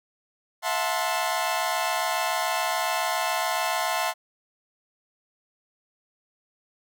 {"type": "chord", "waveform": "sawtooth", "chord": "F# half-diminished seventh", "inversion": "third", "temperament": "equal with one note detuned", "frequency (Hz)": [659.3, 726.4, 880, 1046.5], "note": ["E5", "F#5", "A5", "C6"], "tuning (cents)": [0, -32, 0, 0], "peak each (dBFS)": -26, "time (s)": [0.62, 4.14], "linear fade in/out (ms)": 50, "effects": []}